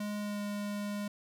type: tone with pitch glide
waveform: square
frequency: 207.7 to 205.3 Hz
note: G#3 to G#3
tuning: 0 to -20 cents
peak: -35 dBFS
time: 0-1.08 s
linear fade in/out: 5 ms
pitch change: -20 cents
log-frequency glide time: 0.18-0.41 s
effects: none